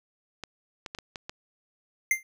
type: clicks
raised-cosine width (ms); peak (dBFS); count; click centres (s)
0.2; -19; 6; 0.437 / 0.862 / 0.949 / 0.987 / 1.158 / 1.295
type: tone with exponential decay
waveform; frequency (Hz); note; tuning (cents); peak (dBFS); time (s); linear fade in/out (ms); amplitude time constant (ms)
square; 2093; C7; 0; -18; 2.11-2.23; 2; 26
effects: none